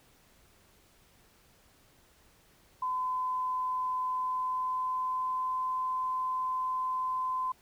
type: tone with pitch glide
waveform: sine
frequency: 1017 to 1025.8 Hz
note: C6 to C6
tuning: -50 to -35 cents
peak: -29 dBFS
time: 2.82-7.52 s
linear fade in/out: 5 ms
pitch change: +15 cents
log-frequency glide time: 4.01-5.68 s
effects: pink hiss -63 dBFS RMS until 7.61 s